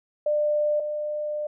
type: tone pair in turn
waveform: sine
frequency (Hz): 597 / 599.4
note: D5 / D5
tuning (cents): +28 / +35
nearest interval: unison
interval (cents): 7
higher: second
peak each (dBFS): -20 / -26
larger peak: first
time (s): 0.26-0.8 / 0.8-1.47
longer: second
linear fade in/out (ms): 5
effects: none